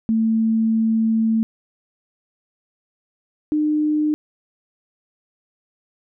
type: tone pair in turn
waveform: sine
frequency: 223.2 / 303 Hz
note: A3 / D#4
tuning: +25 / -46 cents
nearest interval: perfect fourth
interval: 529 cents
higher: second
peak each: -15 / -16 dBFS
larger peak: first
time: 0.09-1.43 / 3.52-4.14 s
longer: first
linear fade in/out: 0 ms
effects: none